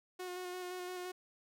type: tone with vibrato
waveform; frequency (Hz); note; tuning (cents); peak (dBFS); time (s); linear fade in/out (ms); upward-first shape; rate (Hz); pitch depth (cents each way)
sawtooth; 362.4; F#4; -36; -37; 0.19-1.12; 10; square; 5.8; 16
effects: none